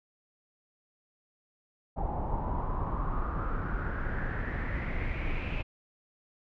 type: noise with low-pass filter sweep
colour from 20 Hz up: brown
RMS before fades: -32 dBFS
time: 1.96-5.63 s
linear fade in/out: 20 ms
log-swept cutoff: 810 to 2600 Hz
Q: 6.1
effects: none